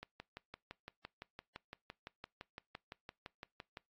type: click train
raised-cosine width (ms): 0.3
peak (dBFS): -30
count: 23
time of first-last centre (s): 0.03-3.771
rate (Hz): 5.88
effects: noise-tail reverb RT60 0.2 s tail -24 dB re dry + AAC 32 kbps